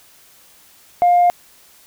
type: tone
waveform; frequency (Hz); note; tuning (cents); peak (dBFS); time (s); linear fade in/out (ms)
sine; 706; F5; +19; -8; 1.02-1.3; 0
effects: tanh soft clip ceiling -7 dBFS + white hiss -49 dBFS RMS until 1.86 s